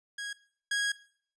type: tone pair in turn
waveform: sawtooth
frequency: 1647 / 1647 Hz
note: G#6 / G#6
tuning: -15 / -15 cents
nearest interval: unison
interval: 0 cents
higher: neither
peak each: -32 / -24 dBFS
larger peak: second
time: 0.18-0.33 / 0.71-0.92 s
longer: second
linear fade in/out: 5 ms
effects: noise-tail reverb RT60 0.5 s tail -17 dB re dry + resampled to 22050 Hz